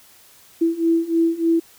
sine beating tone pair, 329.6 / 332.9 Hz, E4 / E4, 0 / +17 cents, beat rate 3.3 Hz, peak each -20 / -18 dBFS, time 0.61-1.6 s, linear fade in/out 10 ms, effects white hiss -50 dBFS RMS until 1.78 s

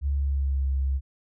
sine tone with pitch glide, 70.2 to 67.46 Hz, C#2 to C#2, +22 to -46 cents, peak -22 dBFS, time 0.01-1.01 s, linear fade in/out 50 ms, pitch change -68 cents, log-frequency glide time 0.12-0.67 s, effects none

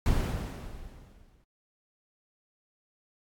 brown noise with exponential decay, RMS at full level -23 dBFS, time 0.06-1.44 s, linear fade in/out 1 ms, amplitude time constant 300 ms, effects AAC 64 kbps

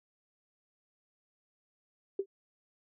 sine tone with exponential decay, 392 Hz, G4, in tune, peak -25 dBFS, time 2.19-2.26 s, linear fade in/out 5 ms, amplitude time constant 15 ms, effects none

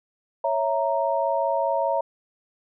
sine chord, A# diminished, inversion first, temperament equal, 554.4 / 659.3 / 932.3 Hz, C#5 / E5 / A#5, 0 / 0 / 0 cents, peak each -25 dBFS, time 0.44-2.01 s, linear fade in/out 5 ms, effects none

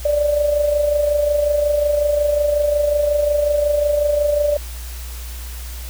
sine tone with amplitude modulation, 587.3 Hz, D5, in tune, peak -12 dBFS, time 0.05-4.57 s, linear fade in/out 5 ms, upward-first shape sine, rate 25.5 Hz, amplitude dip 50%, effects added 60 Hz sine -28 dBFS peak until 5.89 s + white hiss -37 dBFS RMS until 5.89 s

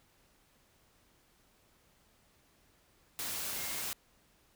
sine tone in noise, 2132 Hz, C7, 32 cents sharp, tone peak -49 dBFS, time 3.56-3.81 s, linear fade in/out 0 ms, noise white, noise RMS -38 dBFS, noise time 3.19-3.93 s, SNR -14 dB, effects pink hiss -68 dBFS RMS until 4.55 s

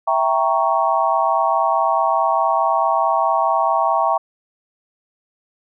sine chord, E diminished seventh, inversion none, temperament equal, 659.3 / 784 / 932.3 / 1108.7 Hz, E5 / G5 / Bb5 / Db6, 0 / 0 / 0 / 0 cents, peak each -20 dBFS, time 0.07-4.18 s, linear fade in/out 10 ms, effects none

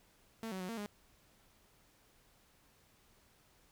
sawtooth tone with pitch steps, 224.8 / 188 / 183 / 229.1 / 206 Hz, A3 / F#3 / F#3 / A#3 / G#3, +37 / +28 / -19 / -30 / -14 cents, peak -36 dBFS, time 0.43-0.86 s, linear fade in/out 0 ms, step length 86 ms, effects pink hiss -68 dBFS RMS until 3.71 s

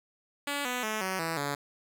5% pulse tone with pitch steps, 285.7 / 248.7 / 216.5 / 188.49 / 164.09 / 142.85 Hz, D4 / B3 / A3 / F#3 / E3 / D3, -48 / +12 / -28 / +32 / -8 / -48 cents, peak -19 dBFS, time 0.47-1.55 s, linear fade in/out 5 ms, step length 180 ms, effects none

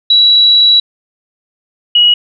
sine tone pair in turn, 3912 / 2908 Hz, B7 / F#7, -17 / -31 cents, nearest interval perfect fourth, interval 514 cents, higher first, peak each -4 dBFS, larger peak neither, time 0.1-0.8 / 1.95-2.14 s, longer first, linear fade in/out 5 ms, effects none

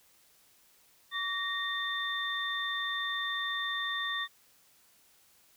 sine tone cluster, 1141 / 1856 / 3578 Hz, C#6 / A#6 / A7, +50 / -8 / +28 cents, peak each -38 / -34 / -35 dBFS, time 1.11-4.28 s, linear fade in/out 50 ms, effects white hiss -64 dBFS RMS until 5.56 s

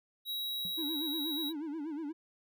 square tone, 3857 Hz, B7, 42 cents flat, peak -35 dBFS, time 0.25-1.53 s, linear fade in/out 50 ms
triangle tone with exponential decay, 178 Hz, F3, 33 cents sharp, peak -39 dBFS, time 0.65-0.76 s, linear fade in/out 0 ms, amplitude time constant 23 ms
triangle tone with vibrato, 306.3 Hz, D#4, 27 cents flat, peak -34 dBFS, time 0.77-2.13 s, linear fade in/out 20 ms, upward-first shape sine, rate 8.3 Hz, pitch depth 140 cents each way
effects none

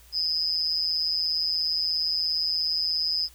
sine tone with amplitude modulation, 5040 Hz, D#8, 21 cents sharp, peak -19 dBFS, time 0.12-3.29 s, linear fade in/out 50 ms, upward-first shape sine, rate 163 Hz, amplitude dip 100%, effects added 60 Hz sine -53 dBFS peak until 3.34 s + white hiss -55 dBFS RMS until 3.34 s

